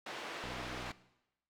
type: band-pass noise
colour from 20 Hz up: pink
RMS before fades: -44 dBFS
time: 0.06-0.92 s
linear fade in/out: 5 ms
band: 420 to 3600 Hz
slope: 12 dB/octave
type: click train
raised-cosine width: 3 ms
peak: -36 dBFS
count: 30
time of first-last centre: 0.44-0.906 s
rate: 62.2 Hz
effects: noise-tail reverb RT60 0.9 s tail -18 dB re dry